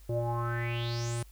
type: tone with low-pass filter sweep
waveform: square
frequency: 118 Hz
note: A#2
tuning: 22 cents sharp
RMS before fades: -32 dBFS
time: 0.09-1.23 s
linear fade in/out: 5 ms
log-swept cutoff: 480 to 10000 Hz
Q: 6.6
effects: added 50 Hz sine -50 dBFS peak until 1.31 s + white hiss -62 dBFS RMS until 1.31 s